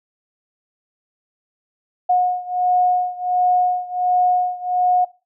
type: beating tone pair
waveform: sine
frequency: 724 / 725.4 Hz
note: F#5 / F#5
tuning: -38 / -34 cents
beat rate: 1.4 Hz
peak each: -17 / -19 dBFS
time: 2.09-5.05 s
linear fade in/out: 10 ms
effects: noise-tail reverb RT60 0.3 s tail -20 dB re dry